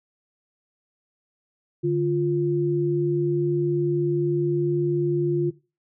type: tone pair together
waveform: sine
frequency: 146.83 / 349.2 Hz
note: D3 / F4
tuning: 0 / 0 cents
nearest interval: octave + minor third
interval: 1500 cents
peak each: -24 / -21 dBFS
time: 1.83-5.51 s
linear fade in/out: 20 ms
effects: noise-tail reverb RT60 0.3 s tail -18 dB re dry